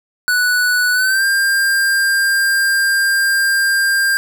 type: tone with pitch glide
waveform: square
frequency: 1480 to 1595.4 Hz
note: F#6 to G6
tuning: 0 to +30 cents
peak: -13 dBFS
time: 0.28-4.17 s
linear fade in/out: 0 ms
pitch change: +130 cents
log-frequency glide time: 0.93-1.25 s
effects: 7-bit